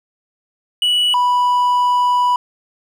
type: tone pair in turn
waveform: triangle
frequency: 2944 / 984.7 Hz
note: F#7 / B5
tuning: -9 / -5 cents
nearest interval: octave + perfect fifth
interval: 1896 cents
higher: first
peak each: -11 / -10 dBFS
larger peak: second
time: 0.82-1.14 / 1.14-2.36 s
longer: second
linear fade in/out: 2 ms
effects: none